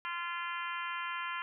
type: harmonic tone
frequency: 344.9 Hz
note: F4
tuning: 22 cents flat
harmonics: 3 / 4 / 5 / 6 / 7 / 8 / 9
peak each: -39 / -41 / -43 / -45 / -46 / -47 / -48 dBFS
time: 0.05-1.42 s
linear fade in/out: 0 ms
effects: none